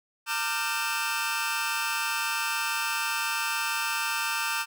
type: tone cluster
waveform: sawtooth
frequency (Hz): 911 / 1186 / 1390 / 1552 / 2616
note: A#5 / D6 / F6 / G6 / E7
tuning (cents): -40 / +17 / -9 / -18 / -14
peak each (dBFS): -30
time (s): 0.26-4.66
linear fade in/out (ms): 50
effects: none